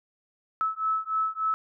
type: beating tone pair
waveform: sine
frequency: 1300 / 1303.4 Hz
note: E6 / E6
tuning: -24 / -20 cents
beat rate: 3.4 Hz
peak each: -28 dBFS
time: 0.61-1.54 s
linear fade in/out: 0 ms
effects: none